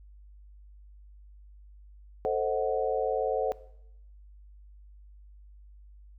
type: chord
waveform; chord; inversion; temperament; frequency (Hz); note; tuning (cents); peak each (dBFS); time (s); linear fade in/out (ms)
sine; A diminished seventh; none; equal with one note detuned; 443.1 / 523.3 / 622.3 / 740; A4 / C5 / Eb5 / Gb5; +12 / 0 / 0 / 0; -29 / -30 / -34 / -32; 2.25-3.52; 0
effects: noise-tail reverb RT60 0.8 s tail -19 dB re dry + added 50 Hz sine -49 dBFS peak until 6.18 s